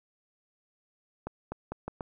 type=accelerating click train; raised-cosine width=1 ms; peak=-21 dBFS; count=5; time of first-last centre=1.27-2.008 s; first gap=250 ms; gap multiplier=0.8; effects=none